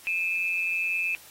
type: tone pair together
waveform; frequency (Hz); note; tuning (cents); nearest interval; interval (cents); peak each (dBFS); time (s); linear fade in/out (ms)
sine; 2429 / 2607; D#7 / E7; -42 / -20; minor second; 122; -30 / -26; 0.07-1.15; 0
effects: white hiss -50 dBFS RMS until 1.3 s + AAC 48 kbps